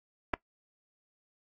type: clicks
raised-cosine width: 0.5 ms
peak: -16 / -13 dBFS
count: 2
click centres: 0.336 / 0.339 s
effects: noise-tail reverb RT60 0.1 s tail -21 dB re dry + AAC 64 kbps